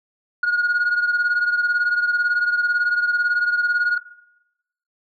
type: beating tone pair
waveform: sine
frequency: 1438 / 1456 Hz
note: F#6 / F#6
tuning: -50 / -28 cents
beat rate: 18 Hz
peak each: -16 / -22 dBFS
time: 0.43-3.98 s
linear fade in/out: 5 ms
effects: noise-tail reverb RT60 0.9 s tail -19 dB re dry + tanh soft clip ceiling -14 dBFS